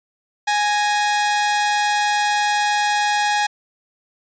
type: tone pair together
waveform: sawtooth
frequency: 830.6 / 1864.6 Hz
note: G#5 / A#6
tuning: 0 / 0 cents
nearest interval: octave + major second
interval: 1400 cents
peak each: -13 / -23 dBFS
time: 0.47-3.47 s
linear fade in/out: 10 ms
effects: resampled to 16000 Hz